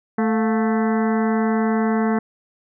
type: harmonic tone with a mistuned harmonic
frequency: 220 Hz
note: A3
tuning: in tune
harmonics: 1 / 2 / 3 / 4 / 5 / 6 / 7 / 8 / 9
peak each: -18 / -24 / -28 / -30 / -32 / -34 / -35 / -36 / -37 dBFS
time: 0.18-2.19 s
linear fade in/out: 5 ms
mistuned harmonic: 3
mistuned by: +100 cents
effects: none